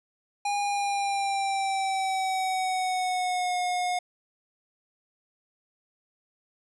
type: tone with pitch glide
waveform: square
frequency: 814 to 721 Hz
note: G#5 to F#5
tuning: -35 to -45 cents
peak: -26 dBFS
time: 0.45-3.99 s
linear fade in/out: 5 ms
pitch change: -210 cents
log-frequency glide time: 0.6-3.57 s
effects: resampled to 24000 Hz